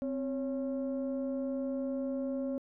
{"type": "tone pair together", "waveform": "sine", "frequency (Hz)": [261.6, 554.4], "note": ["C4", "C#5"], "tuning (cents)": [0, 0], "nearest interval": "octave + minor second", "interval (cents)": 1300, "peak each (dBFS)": [-32, -35], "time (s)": [0.02, 2.58], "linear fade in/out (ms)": 0, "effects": ["tanh soft clip ceiling -27 dBFS"]}